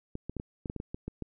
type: clicks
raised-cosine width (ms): 3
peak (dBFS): -23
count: 11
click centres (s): 0.154 / 0.296 / 0.367 / 0.399 / 0.658 / 0.699 / 0.763 / 0.801 / 0.945 / 1.08 / 1.223
effects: none